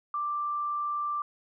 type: tone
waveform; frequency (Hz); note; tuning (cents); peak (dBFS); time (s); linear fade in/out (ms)
sine; 1178; D6; +5; -28; 0.14-1.22; 2
effects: none